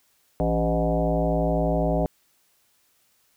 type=tone with frequency modulation; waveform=sine; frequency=392 Hz; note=G4; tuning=in tune; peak=-20 dBFS; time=0.4-2.06 s; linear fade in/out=0 ms; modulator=112 Hz; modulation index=3; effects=white hiss -65 dBFS RMS until 3.36 s